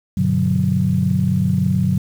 sine chord, G major seventh, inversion none, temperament equal, 98 / 123.47 / 146.83 / 185 Hz, G2 / B2 / D3 / F#3, 0 / 0 / 0 / 0 cents, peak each -21 / -22 / -20 / -17 dBFS, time 0.17-1.98 s, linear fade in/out 5 ms, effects tanh soft clip ceiling -4 dBFS + 7-bit

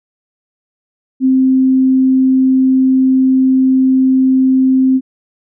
sine tone, 261.6 Hz, C4, in tune, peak -7 dBFS, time 1.2-5.01 s, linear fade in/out 50 ms, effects none

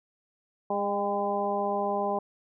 harmonic tone with a mistuned harmonic, 203.2 Hz, G#3, 38 cents flat, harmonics 1 / 2 / 3 / 4 / 5, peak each -35 / -32 / -31 / -30 / -34 dBFS, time 0.7-2.19 s, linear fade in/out 5 ms, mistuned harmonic 4, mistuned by -29 cents, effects none

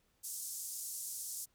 white band-pass noise, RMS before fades -43 dBFS, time 0.23-1.46 s, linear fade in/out 20 ms, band 6000 to 12000 Hz, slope 24 dB/octave, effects pink hiss -75 dBFS RMS until 1.54 s

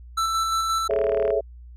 square tone with tremolo, 1328 Hz, E6, 12 cents sharp, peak -21 dBFS, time 0.17-0.88 s, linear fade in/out 10 ms, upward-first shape square, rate 5.7 Hz, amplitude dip 25%
sine chord, A major seventh, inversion third, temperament equal, 415.3 / 440 / 554.4 / 659.3 Hz, G#4 / A4 / C#5 / E5, 0 / 0 / 0 / 0 cents, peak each -25 dBFS, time 0.89-1.41 s, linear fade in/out 10 ms
click train, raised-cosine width 0.5 ms, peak -19 dBFS, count 16, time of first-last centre 0.91-1.305 s, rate 38 Hz
effects added 60 Hz sine -40 dBFS peak until 1.76 s + low-pass 10000 Hz 12 dB/octave

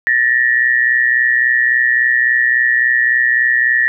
sine tone pair together, 1768.4 / 1892 Hz, A6 / A#6, +8 / +25 cents, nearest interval minor second, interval 117 cents, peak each -13 dBFS, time 0.07-3.88 s, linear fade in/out 0 ms, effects none

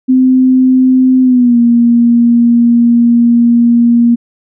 sine tone with pitch glide, 257.7 to 236.3 Hz, C4 to A#3, -26 to +24 cents, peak -4 dBFS, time 0.08-4.16 s, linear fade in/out 20 ms, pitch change -150 cents, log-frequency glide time 1.22-1.58 s, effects none

